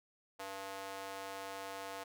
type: tone with high-pass filter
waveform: square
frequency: 97.4 Hz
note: G2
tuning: 11 cents flat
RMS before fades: -45 dBFS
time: 0.39-2.04 s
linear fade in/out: 10 ms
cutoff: 650 Hz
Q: 1.4
effects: none